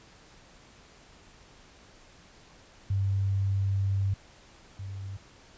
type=tone pair in turn; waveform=sine; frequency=97.9 / 97.53 Hz; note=G2 / G2; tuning=-2 / -8 cents; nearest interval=unison; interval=6 cents; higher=first; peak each=-24 / -35 dBFS; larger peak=first; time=2.9-4.14 / 4.79-5.17 s; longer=first; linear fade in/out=5 ms; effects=pink hiss -55 dBFS RMS until 5.57 s + resampled to 16000 Hz